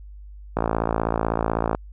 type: click train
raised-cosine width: 1 ms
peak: -7 dBFS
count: 67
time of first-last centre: 0.57-1.749 s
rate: 56 Hz
effects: added 50 Hz sine -38 dBFS peak until 1.92 s